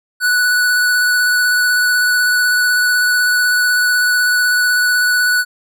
square tone with vibrato, 1480 Hz, F#6, in tune, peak -12 dBFS, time 0.2-5.45 s, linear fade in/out 50 ms, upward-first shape square, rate 16 Hz, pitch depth 10 cents each way, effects none

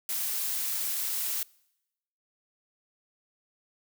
blue noise, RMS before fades -31 dBFS, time 0.09-1.43 s, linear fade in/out 2 ms, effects noise-tail reverb RT60 0.9 s tail -25 dB re dry

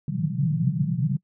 pink band-pass noise, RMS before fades -24 dBFS, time 0.08-1.17 s, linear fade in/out 2 ms, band 120 to 190 Hz, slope 96 dB/octave, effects noise-tail reverb RT60 0.1 s tail -23 dB re dry

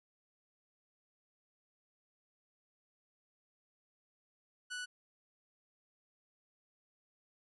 sawtooth tone, 1480 Hz, F#6, in tune, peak -36 dBFS, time 4.7-4.86 s, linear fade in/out 20 ms, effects resampled to 24000 Hz

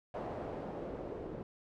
white noise with low-pass filter sweep, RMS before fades -42 dBFS, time 0.14-1.43 s, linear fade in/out 2 ms, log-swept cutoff 660 to 420 Hz, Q 1.5, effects none

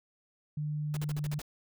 sine tone with pitch glide, 150 to 148.36 Hz, D3 to D3, +37 to +18 cents, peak -31 dBFS, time 0.57-1.39 s, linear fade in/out 5 ms, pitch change -19 cents, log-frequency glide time 0.83-1.25 s
pink noise bursts, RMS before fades -42 dBFS, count 7, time 0.94-1.417 s, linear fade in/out 0 ms, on 27 ms, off 48 ms
effects none

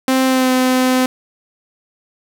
sawtooth tone with pitch glide, 261.6 to 256.1 Hz, C4 to C4, 0 to -37 cents, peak -8 dBFS, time 0.08-1.06 s, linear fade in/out 2 ms, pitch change -37 cents, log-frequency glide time 0.26-0.51 s, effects 7-bit

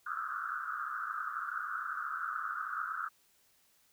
pink band-pass noise, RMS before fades -38 dBFS, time 0.06-3.09 s, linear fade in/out 10 ms, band 1200 to 1500 Hz, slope 96 dB/octave, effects white hiss -69 dBFS RMS until 3.92 s

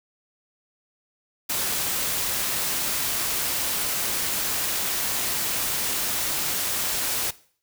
white noise, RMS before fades -26 dBFS, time 1.49-7.31 s, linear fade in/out 10 ms, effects noise-tail reverb RT60 0.5 s tail -19 dB re dry

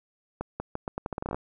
accelerating click train, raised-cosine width 1 ms, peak -17 dBFS, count 14, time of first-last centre 0.41-1.345 s, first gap 190 ms, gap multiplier 0.81, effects none

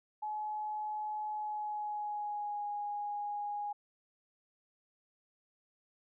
sine tone with pitch glide, 850 to 825.3 Hz, G#5 to G#5, +40 to -11 cents, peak -35 dBFS, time 0.22-3.73 s, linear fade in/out 10 ms, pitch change -51 cents, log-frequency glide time 1.3-2.68 s, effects none

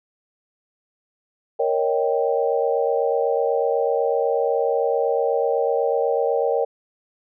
sine chord, Eb dominant seventh, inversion second, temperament equal, 466.2 / 554.4 / 622.3 / 784 Hz, Bb4 / Db5 / Eb5 / G5, 0 / 0 / 0 / 0 cents, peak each -21 / -23 / -26 / -26 dBFS, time 1.59-6.65 s, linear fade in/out 10 ms, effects none

